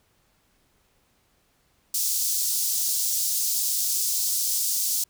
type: high-pass noise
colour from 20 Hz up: pink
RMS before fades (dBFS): -25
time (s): 1.94-5.04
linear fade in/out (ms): 5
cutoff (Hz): 5200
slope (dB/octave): 24
effects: pink hiss -66 dBFS RMS until 5.09 s